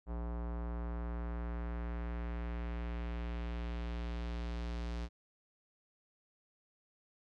square tone with low-pass filter sweep, 58.6 Hz, A#1, 10 cents sharp, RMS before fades -39 dBFS, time 0.06-5.09 s, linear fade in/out 50 ms, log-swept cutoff 980 to 5100 Hz, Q 1.2, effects none

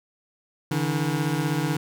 25% pulse beating tone pair, 144.2 / 160.2 Hz, D3 / E3, -31 / -49 cents, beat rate 16 Hz, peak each -22 dBFS, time 0.71-1.77 s, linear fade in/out 5 ms, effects none

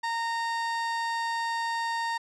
30% pulse tone, 923 Hz, A#5, 17 cents flat, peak -25 dBFS, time 0.03-2.18 s, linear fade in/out 10 ms, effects low-pass 6000 Hz 12 dB/octave

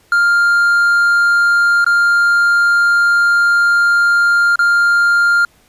triangle tone with dropouts, 1400 Hz, F6, 4 cents sharp, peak -7 dBFS, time 0.12-5.45 s, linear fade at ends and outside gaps 2 ms, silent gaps 1.845-1.864 / 4.558-4.591 s, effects pink hiss -52 dBFS RMS until 5.68 s + resampled to 32000 Hz

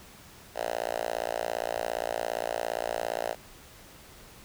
5% pulse tone with high-pass filter, 57.4 Hz, A#1, 26 cents flat, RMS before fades -32 dBFS, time 0.54-3.36 s, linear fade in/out 50 ms, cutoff 630 Hz, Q 3, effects pink hiss -51 dBFS RMS until 4.44 s

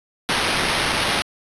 white noise with sample-and-hold, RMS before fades -21 dBFS, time 0.29-1.22 s, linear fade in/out 0 ms, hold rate 7350 Hz, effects resampled to 24000 Hz

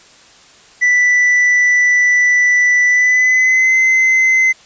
triangle tone with pitch glide, 1975.5 to 2056 Hz, B6 to C7, 0 to -31 cents, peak -7 dBFS, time 0.81-4.53 s, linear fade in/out 20 ms, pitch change +69 cents, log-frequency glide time 2.86-3.76 s, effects white hiss -44 dBFS RMS until 4.65 s + resampled to 16000 Hz

